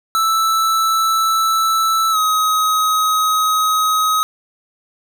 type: tone with pitch glide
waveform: square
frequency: 1318.5 to 1265.5 Hz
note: E6 to D#6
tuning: 0 to +29 cents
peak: -14 dBFS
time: 0.15-4.23 s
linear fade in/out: 0 ms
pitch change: -71 cents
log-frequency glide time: 2.11-2.17 s
effects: none